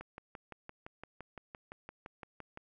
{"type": "click train", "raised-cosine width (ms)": 0.5, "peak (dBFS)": -30, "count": 16, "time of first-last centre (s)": [0.01, 2.574], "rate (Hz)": 5.85, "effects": []}